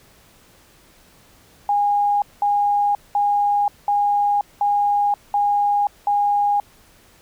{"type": "tone bursts", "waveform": "sine", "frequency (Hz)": 818, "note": "G#5", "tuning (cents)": -26, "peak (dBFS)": -15, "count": 7, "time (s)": [1.69, 6.6], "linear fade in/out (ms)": 2, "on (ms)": 530, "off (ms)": 200, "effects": ["pink hiss -52 dBFS RMS until 7.21 s"]}